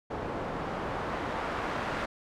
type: noise with low-pass filter sweep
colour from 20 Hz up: white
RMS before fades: -34 dBFS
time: 0.1-2.06 s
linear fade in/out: 10 ms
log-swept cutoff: 770 to 1400 Hz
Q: 0.91
effects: none